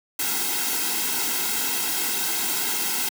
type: noise with comb filter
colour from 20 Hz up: white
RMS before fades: -25 dBFS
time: 0.19-3.09 s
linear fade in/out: 5 ms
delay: 1.7 ms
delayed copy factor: -0.85
effects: high-pass 200 Hz 12 dB/octave